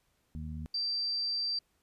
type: harmonic tone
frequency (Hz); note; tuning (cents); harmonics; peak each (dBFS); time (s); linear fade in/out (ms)
77.6; D#2; -4; 1 / 2 / 3; -39 / -42 / -44; 0.35-0.66; 0
type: tone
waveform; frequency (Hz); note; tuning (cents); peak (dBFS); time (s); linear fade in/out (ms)
sine; 4689; D8; -4; -30; 0.74-1.59; 5
effects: pink hiss -74 dBFS RMS until 1.82 s + resampled to 32000 Hz